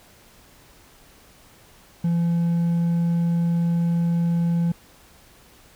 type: tone with hard clipping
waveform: triangle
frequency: 169.9 Hz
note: F3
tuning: 47 cents flat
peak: -19 dBFS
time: 2.04-4.72 s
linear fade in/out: 5 ms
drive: 5 dB
effects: pink hiss -52 dBFS RMS until 5.75 s